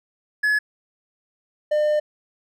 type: tone pair in turn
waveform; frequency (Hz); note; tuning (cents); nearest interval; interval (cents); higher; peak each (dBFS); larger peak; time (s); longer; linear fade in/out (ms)
triangle; 1700 / 602.2; G#6 / D5; +40 / +43; octave + tritone; 1797; first; -15 / -15; neither; 0.43-0.59 / 1.71-2; second; 10
effects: none